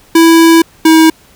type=tone pair in turn; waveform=square; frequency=329.6 / 320.6 Hz; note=E4 / E4; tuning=0 / -48 cents; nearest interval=unison; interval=48 cents; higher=first; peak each=-3 dBFS; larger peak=neither; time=0.15-0.62 / 0.85-1.1 s; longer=first; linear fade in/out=5 ms; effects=pink hiss -44 dBFS RMS until 1.35 s